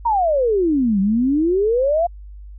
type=exponential two-way sweep; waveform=sine; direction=down then up; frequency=964 to 189 to 711 Hz; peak=-14 dBFS; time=0.05-2.07 s; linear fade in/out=10 ms; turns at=1 s; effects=added 50 Hz sine -34 dBFS peak until 2.58 s